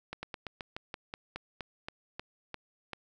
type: slowing click train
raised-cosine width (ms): 0.3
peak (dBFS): -22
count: 14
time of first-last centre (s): 0.13-2.933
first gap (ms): 100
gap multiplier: 1.12
effects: none